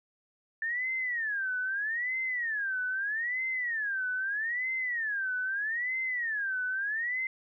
sine tone with vibrato, 1760 Hz, A6, in tune, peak -29 dBFS, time 0.62-7.27 s, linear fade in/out 2 ms, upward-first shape sine, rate 0.79 Hz, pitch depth 280 cents each way, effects none

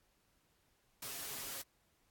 white noise with comb filter, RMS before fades -44 dBFS, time 1.02-1.62 s, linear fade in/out 5 ms, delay 7.3 ms, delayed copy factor +0.55, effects pink hiss -75 dBFS RMS until 2.1 s + AAC 64 kbps

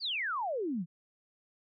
sine exponential sweep, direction down, 4833 to 155.2 Hz, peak -31 dBFS, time 0-0.86 s, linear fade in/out 50 ms, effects none

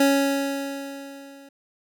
25% pulse tone with level ramp, 277.2 Hz, C#4, in tune, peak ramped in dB -11 to -41 dBFS, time 0-1.49 s, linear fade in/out 5 ms, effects none

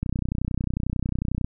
click train, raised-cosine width 5 ms, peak -13 dBFS, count 45, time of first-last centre 0.03-1.445 s, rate 31.1 Hz, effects none

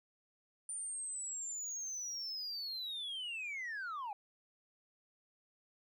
sine linear sweep, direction down, 9180 to 784 Hz, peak -37 dBFS, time 0.69-4.13 s, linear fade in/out 2 ms, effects tanh soft clip ceiling -38 dBFS + 13-bit

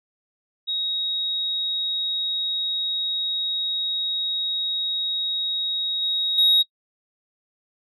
sine tone with level steps, 3780 Hz, A#7, 23 cents sharp, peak -23 / -21 / -13 dBFS, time 0.67-6.63 s, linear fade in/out 20 ms, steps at 6.02 / 6.38 s, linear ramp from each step 2 ms, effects noise-tail reverb RT60 0.1 s tail -20 dB re dry + tanh soft clip ceiling -11 dBFS

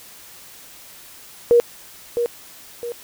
sine tone with echo, 475.1 Hz, A#4, 33 cents sharp, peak -9 dBFS, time 1.51-1.6 s, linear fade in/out 0 ms, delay 660 ms, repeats 2, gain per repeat -8 dB, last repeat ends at 2.92 s, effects white hiss -43 dBFS RMS until 3.03 s

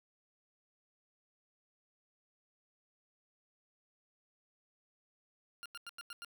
20% pulse tone bursts, 1400 Hz, F6, 4 cents sharp, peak -39 dBFS, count 6, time 5.63-6.247 s, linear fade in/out 0 ms, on 27 ms, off 91 ms, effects none

